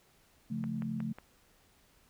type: chord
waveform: sine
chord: Db augmented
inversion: none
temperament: equal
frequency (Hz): 138.59 / 174.61 / 220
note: Db3 / F3 / A3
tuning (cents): 0 / 0 / 0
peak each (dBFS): -40 / -40 / -35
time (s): 0.5-1.13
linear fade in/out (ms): 10
type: click train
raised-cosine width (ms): 0.5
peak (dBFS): -31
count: 4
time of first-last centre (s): 0.64-1.185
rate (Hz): 5.5
effects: pink hiss -66 dBFS RMS until 2.09 s